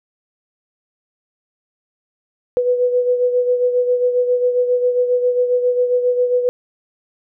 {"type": "beating tone pair", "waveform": "sine", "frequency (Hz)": [493.4, 500.8], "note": ["B4", "B4"], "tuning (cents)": [-2, 24], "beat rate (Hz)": 7.4, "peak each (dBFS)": [-14, -22], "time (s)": [2.57, 6.49], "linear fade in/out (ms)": 0, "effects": []}